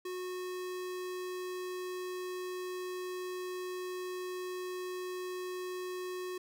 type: tone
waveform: square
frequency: 365.2 Hz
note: F#4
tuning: 23 cents flat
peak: -38 dBFS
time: 0.05-6.38 s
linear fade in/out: 5 ms
effects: none